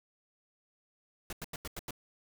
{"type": "noise bursts", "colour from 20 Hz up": "pink", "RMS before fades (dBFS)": -40, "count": 6, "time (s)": [1.3, 1.908], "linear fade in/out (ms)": 2, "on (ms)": 28, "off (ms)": 88, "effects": []}